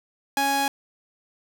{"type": "tone pair together", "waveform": "sawtooth", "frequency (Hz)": [277.2, 830.7], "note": ["C#4", "G#5"], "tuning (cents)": [0, 0], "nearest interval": "octave + perfect fifth", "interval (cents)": 1900, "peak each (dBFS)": [-25, -18], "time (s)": [0.37, 0.68], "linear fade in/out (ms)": 2, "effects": []}